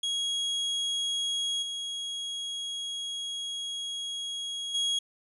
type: tone with level steps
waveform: 40% pulse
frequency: 3300 Hz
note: G#7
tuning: 12 cents flat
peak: -27 / -32 / -25 dBFS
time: 0.03-4.99 s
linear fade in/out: 5 ms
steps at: 1.62 / 4.74 s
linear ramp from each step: 10 ms
effects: resampled to 24000 Hz